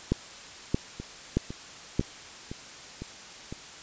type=two click trains; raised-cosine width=3 ms; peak=-10 / -23 dBFS; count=4 / 6; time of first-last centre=0.12-1.995 / 1-3.525 s; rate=1.6 / 1.98 Hz; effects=white hiss -45 dBFS RMS until 3.82 s + resampled to 16000 Hz